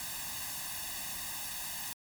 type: noise with comb filter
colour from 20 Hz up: white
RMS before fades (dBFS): -39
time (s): 0-1.93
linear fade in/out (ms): 0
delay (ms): 1.1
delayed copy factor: +1
effects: MP3 96 kbps